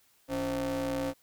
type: ring-modulated tone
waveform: 40% pulse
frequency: 123.47 Hz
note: B2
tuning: in tune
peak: -26 dBFS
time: 0.28-1.14 s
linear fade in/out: 50 ms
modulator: 402 Hz
effects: white hiss -66 dBFS RMS until 1.22 s